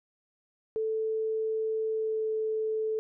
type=tone with pitch glide; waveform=sine; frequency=440 to 437.2 Hz; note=A4 to A4; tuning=0 to -11 cents; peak=-27 dBFS; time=0.76-2.99 s; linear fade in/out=0 ms; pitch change=-11 cents; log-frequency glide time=1.9-2.3 s; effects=none